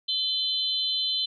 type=tone cluster; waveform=sine; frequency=3066 / 3511 / 4055 Hz; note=G7 / A7 / B7; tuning=-39 / -4 / +45 cents; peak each=-29 / -31 / -27 dBFS; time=0.08-1.26 s; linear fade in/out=10 ms; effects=none